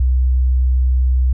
sine tone, 63.7 Hz, C2, 46 cents flat, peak -10 dBFS, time 0-1.33 s, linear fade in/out 5 ms, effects tanh soft clip ceiling -7 dBFS

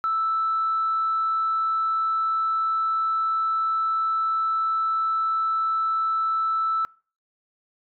sine tone, 1318.5 Hz, E6, in tune, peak -20 dBFS, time 0.04-6.85 s, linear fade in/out 0 ms, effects noise-tail reverb RT60 0.4 s tail -25 dB re dry + tanh soft clip ceiling -16 dBFS

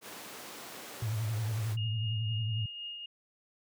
pink high-pass noise, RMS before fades -46 dBFS, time 0.01-1.77 s, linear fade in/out 50 ms, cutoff 280 Hz, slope 12 dB/octave
sine tone with vibrato, 110 Hz, A2, in tune, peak -30 dBFS, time 1.02-2.66 s, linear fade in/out 5 ms, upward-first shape triangle, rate 11 Hz, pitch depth 110 cents each way
sine tone with tremolo, 2846 Hz, F7, 32 cents sharp, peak -37 dBFS, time 1.77-3.06 s, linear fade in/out 5 ms, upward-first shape triangle, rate 3.9 Hz, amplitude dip 40%
effects none

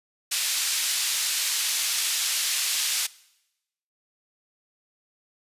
pink band-pass noise, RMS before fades -26 dBFS, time 0.31-3.07 s, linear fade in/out 10 ms, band 3200 to 12000 Hz, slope 12 dB/octave, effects noise-tail reverb RT60 0.9 s tail -21 dB re dry + resampled to 32000 Hz

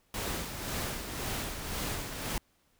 pink noise with tremolo, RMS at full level -34 dBFS, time 0.14-2.38 s, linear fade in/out 2 ms, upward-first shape sine, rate 1.9 Hz, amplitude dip 50%, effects pink hiss -70 dBFS RMS until 2.79 s

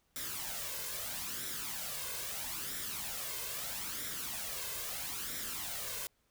white noise with flanger, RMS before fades -40 dBFS, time 0.16-6.07 s, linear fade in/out 0 ms, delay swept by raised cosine 0.54 to 1.94 ms, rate 0.77 Hz, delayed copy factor +0.6, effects pink hiss -75 dBFS RMS until 6.3 s

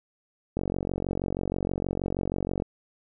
click train, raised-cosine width 2 ms, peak -15 dBFS, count 96, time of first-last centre 0.57-2.622 s, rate 46.3 Hz, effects none

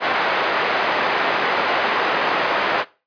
pink band-pass noise, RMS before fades -20 dBFS, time 0-2.85 s, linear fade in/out 50 ms, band 580 to 2200 Hz, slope 12 dB/octave, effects noise-tail reverb RT60 0.3 s tail -19 dB re dry + resampled to 11025 Hz

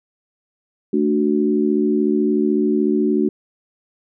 sine chord, D major, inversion second, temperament equal, 220 / 293.7 / 370 Hz, A3 / D4 / F#4, 0 / 0 / 0 cents, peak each -19 dBFS, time 0.93-3.29 s, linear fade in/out 5 ms, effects none

